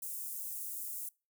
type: high-pass noise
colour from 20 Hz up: white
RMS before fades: -41 dBFS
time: 0.02-1.09 s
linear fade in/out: 5 ms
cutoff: 8200 Hz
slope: 24 dB/octave
effects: noise-tail reverb RT60 0.3 s tail -25 dB re dry